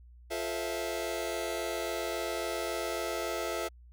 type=chord; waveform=sawtooth; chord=F major seventh; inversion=none; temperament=just; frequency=349.2 / 436.5 / 523.8 / 654.8 Hz; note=F4 / A4 / C5 / E5; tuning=0 / -14 / +2 / -12 cents; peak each=-34 / -34 / -36 / -32 dBFS; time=0.3-3.69 s; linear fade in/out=20 ms; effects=added 60 Hz sine -51 dBFS peak until 3.92 s